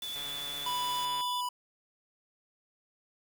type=noise; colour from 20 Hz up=white; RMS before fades=-45 dBFS; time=0.02-1.05 s; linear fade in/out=2 ms
type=tone with vibrato; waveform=sine; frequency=3468 Hz; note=A7; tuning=26 cents flat; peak=-36 dBFS; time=0.02-1.41 s; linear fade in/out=5 ms; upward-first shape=square; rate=9.9 Hz; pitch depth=10 cents each way
type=click train; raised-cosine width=0.3 ms; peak=-30 dBFS; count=151; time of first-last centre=0.16-1.209 s; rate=143 Hz
type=tone; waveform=square; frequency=987.8 Hz; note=B5; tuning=in tune; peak=-32 dBFS; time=0.66-1.49 s; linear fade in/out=5 ms
effects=none